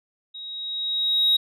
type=tone with level ramp; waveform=sine; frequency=3800 Hz; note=A#7; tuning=33 cents sharp; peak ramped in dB=-35 to -13 dBFS; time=0.34-1.37 s; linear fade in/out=10 ms; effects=tanh soft clip ceiling -13 dBFS